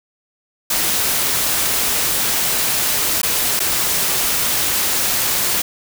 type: noise with dropouts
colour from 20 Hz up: white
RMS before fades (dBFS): -18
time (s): 0.7-5.62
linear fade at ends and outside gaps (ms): 5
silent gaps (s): 3.217-3.231 / 3.594-3.601
effects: none